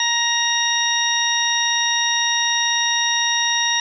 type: harmonic tone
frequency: 939 Hz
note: A#5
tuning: 12 cents sharp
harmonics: 1 / 2 / 3 / 4 / 6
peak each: -25 / -22 / -27 / -21 / -23 dBFS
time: 0-3.8 s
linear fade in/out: 2 ms
effects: none